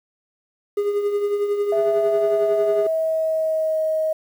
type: tone with tremolo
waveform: triangle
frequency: 409.2 Hz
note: G#4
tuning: 26 cents flat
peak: -14 dBFS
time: 0.77-2.87 s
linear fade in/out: 5 ms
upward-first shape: triangle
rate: 11 Hz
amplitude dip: 60%
type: tone with pitch glide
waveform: sine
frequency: 661 to 630.4 Hz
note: E5 to D#5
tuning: +5 to +23 cents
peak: -18 dBFS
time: 1.72-4.13 s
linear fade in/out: 5 ms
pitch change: -82 cents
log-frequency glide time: 1.87-3.79 s
effects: tanh soft clip ceiling -8 dBFS + 8-bit